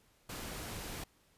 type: noise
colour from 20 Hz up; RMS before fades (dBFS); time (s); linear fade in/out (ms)
pink; -43; 0.29-1.04; 5
effects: pink hiss -69 dBFS RMS until 1.37 s + resampled to 32000 Hz